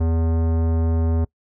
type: tone with tanh clipping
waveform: sine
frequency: 82 Hz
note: E2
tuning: 9 cents flat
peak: -19 dBFS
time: 0-1.25 s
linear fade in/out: 10 ms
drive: 18 dB
effects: noise-tail reverb RT60 0.1 s tail -23 dB re dry